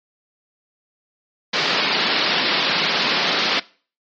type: band-pass noise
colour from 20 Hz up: white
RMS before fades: -20 dBFS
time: 1.53-3.6 s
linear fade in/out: 10 ms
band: 150 to 4800 Hz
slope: 48 dB/octave
effects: noise-tail reverb RT60 0.4 s tail -21 dB re dry + MP3 32 kbps